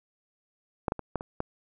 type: clicks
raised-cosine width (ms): 1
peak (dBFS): -12 / -13 / -21 / -14 / -23 / -15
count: 6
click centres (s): 0.882 / 0.921 / 0.993 / 1.157 / 1.209 / 1.404
effects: none